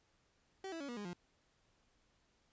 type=tone with pitch steps; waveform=30% pulse; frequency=384.2 / 328.7 / 281.3 / 240.6 / 205.9 / 176.16 Hz; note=G4 / E4 / C#4 / B3 / G#3 / F3; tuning=-35 / -5 / +26 / -45 / -15 / +15 cents; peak=-40 dBFS; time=0.64-1.132 s; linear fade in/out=2 ms; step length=82 ms; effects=pink hiss -75 dBFS RMS until 2.52 s + resampled to 16000 Hz